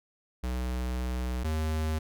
square tone pair in turn, 62.3 / 78.49 Hz, B1 / D#2, +16 / +16 cents, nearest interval major third, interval 400 cents, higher second, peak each -30 / -28 dBFS, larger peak second, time 0.43-1.44 / 1.44-1.99 s, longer first, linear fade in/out 10 ms, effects none

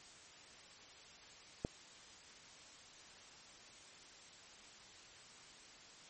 click, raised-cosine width 2 ms, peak -23 dBFS, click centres 1.649 s, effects white hiss -58 dBFS RMS until 6.09 s + MP3 32 kbps

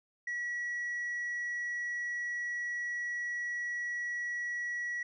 sine tone, 1930 Hz, B6, 40 cents flat, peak -31 dBFS, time 0.27-5.03 s, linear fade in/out 5 ms, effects tanh soft clip ceiling -32 dBFS

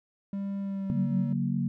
triangle tone with pitch glide, 197.9 to 190.28 Hz, G3 to F#3, +17 to +49 cents, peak -28 dBFS, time 0.33-1.33 s, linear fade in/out 2 ms, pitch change -68 cents, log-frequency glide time 0.6-1.13 s
sine chord, F# major, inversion second, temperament equal with one note detuned, 141.67 / 185 / 233.1 Hz, C#3 / F#3 / A#3, +38 / 0 / 0 cents, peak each -30 dBFS, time 0.9-1.68 s, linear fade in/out 0 ms
effects none

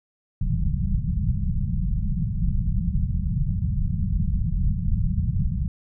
pink low-pass noise, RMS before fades -23 dBFS, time 0.41-5.68 s, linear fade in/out 2 ms, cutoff 200 Hz, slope 96 dB/octave, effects none

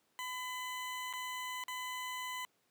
20% pulse tone with dropouts, 1007 Hz, B5, 33 cents sharp, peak -34 dBFS, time 0.19-2.45 s, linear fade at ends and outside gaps 0 ms, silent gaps 1.128-1.136 / 1.638-1.682 s, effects pink hiss -75 dBFS RMS until 2.7 s + high-pass 200 Hz 12 dB/octave

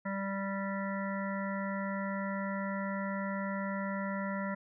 harmonic tone, 196 Hz, G3, in tune, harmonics 1 / 3 / 5 / 7 / 9 / 10, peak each -35 / -40 / -42 / -43 / -45 / -45 dBFS, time 0.05-4.55 s, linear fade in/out 10 ms, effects none

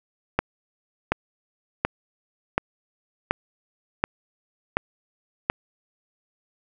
click train, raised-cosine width 0.5 ms, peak -4 dBFS, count 8, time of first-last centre 0.39-5.499 s, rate 1.37 Hz, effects none

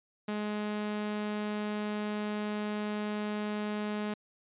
sawtooth tone, 209.9 Hz, G#3, 19 cents sharp, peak -28 dBFS, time 0.28-4.14 s, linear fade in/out 5 ms, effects resampled to 8000 Hz

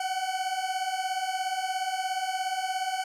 40% pulse beating tone pair, 741 / 758 Hz, F#5 / F#5, +2 / +42 cents, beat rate 17 Hz, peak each -32 / -29 dBFS, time 0-3.04 s, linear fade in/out 5 ms, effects low-pass 10000 Hz 12 dB/octave + 11-bit

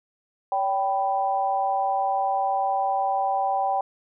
sine tone with amplitude modulation, 779 Hz, G5, 11 cents flat, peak -17 dBFS, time 0.52-3.81 s, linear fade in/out 2 ms, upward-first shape sine, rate 211 Hz, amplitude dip 85%, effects none

